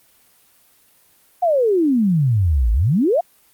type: exponential two-way sweep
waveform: sine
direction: down then up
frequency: 740 to 51.91 to 740 Hz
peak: -13 dBFS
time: 1.42-3.21 s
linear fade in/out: 10 ms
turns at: 2.72 s
effects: white hiss -55 dBFS RMS until 3.53 s + Opus 32 kbps